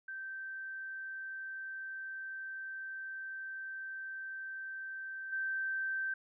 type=tone with level steps; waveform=sine; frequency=1557 Hz; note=G6; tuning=12 cents flat; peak=-40 / -33 dBFS; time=0.08-6.14 s; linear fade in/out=5 ms; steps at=5.32 s; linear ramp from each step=10 ms; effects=none